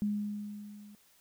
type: tone with level ramp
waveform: sine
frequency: 207.2 Hz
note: G#3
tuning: 4 cents flat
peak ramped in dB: -27 to -50 dBFS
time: 0.02-0.95 s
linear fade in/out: 0 ms
effects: white hiss -65 dBFS RMS until 1.2 s